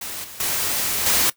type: noise with level steps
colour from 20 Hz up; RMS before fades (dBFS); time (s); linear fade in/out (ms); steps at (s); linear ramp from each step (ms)
white; -31 / -38 / -23 / -18; 0.01-1.3; 5; 0.24 / 0.4 / 1.06; 2
effects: noise-tail reverb RT60 0.1 s tail -18 dB re dry